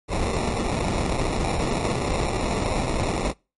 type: noise with sample-and-hold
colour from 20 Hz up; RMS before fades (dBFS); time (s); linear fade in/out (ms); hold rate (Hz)
pink; -24; 0.08-3.34; 50; 1575
effects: noise-tail reverb RT60 0.3 s tail -26 dB re dry + MP3 48 kbps